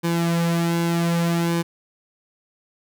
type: tone with flanger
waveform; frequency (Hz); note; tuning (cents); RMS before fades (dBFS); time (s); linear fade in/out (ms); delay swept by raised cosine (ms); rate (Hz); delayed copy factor
sawtooth; 169.1; E3; +44; -21; 0.03-1.63; 20; 1.5 to 4.3; 0.65; -0.65
effects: none